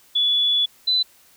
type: tone pair in turn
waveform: sine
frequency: 3426 / 4008 Hz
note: A7 / B7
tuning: -47 / +25 cents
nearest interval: minor third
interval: 272 cents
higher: second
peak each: -16 dBFS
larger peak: neither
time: 0.15-0.66 / 0.87-1.03 s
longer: first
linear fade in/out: 10 ms
effects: white hiss -54 dBFS RMS until 1.36 s